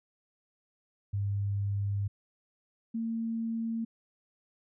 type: tone pair in turn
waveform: sine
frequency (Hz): 100.5 / 227.3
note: G2 / A#3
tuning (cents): +44 / -43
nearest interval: octave + major second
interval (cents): 1413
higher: second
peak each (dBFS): -28 / -30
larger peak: first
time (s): 1.13-2.08 / 2.94-3.85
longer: first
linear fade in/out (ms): 10
effects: none